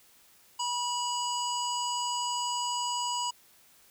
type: harmonic tone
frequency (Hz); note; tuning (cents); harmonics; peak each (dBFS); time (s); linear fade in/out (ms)
974; B5; -24; 1 / 3 / 5 / 7 / 8; -31 / -36 / -38 / -39 / -40; 0.59-3.31; 10
effects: white hiss -60 dBFS RMS until 3.9 s